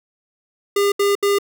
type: tone bursts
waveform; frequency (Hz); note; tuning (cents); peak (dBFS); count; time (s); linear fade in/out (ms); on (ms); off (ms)
square; 403.2; G4; +49; -15; 3; 0.76-1.386; 5; 160; 73
effects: none